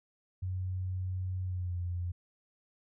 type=tone with pitch glide; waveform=sine; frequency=92.5 to 88.22 Hz; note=F#2 to F2; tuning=0 to +18 cents; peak=-32 dBFS; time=0.42-2.12 s; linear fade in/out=10 ms; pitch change=-82 cents; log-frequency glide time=1.44-1.76 s; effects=none